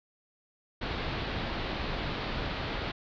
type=low-pass noise; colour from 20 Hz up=pink; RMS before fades=-34 dBFS; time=0.81-2.92 s; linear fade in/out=10 ms; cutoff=4400 Hz; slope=48 dB/octave; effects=none